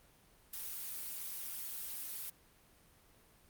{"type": "noise", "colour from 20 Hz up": "blue", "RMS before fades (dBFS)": -43, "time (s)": [0.53, 2.3], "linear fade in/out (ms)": 5, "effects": ["pink hiss -65 dBFS RMS until 3.49 s", "Opus 32 kbps"]}